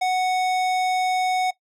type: tone with tanh clipping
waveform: sine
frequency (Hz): 740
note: F#5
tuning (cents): 0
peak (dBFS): -21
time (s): 0.01-1.51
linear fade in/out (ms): 10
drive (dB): 18
effects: noise-tail reverb RT60 0.1 s tail -18 dB re dry